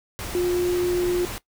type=tone in noise; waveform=sine; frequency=355.4 Hz; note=F4; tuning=30 cents sharp; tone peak=-19 dBFS; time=0.35-1.25 s; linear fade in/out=0 ms; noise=pink; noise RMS=-33 dBFS; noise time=0.19-1.38 s; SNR=+11 dB; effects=noise-tail reverb RT60 0.1 s tail -18 dB re dry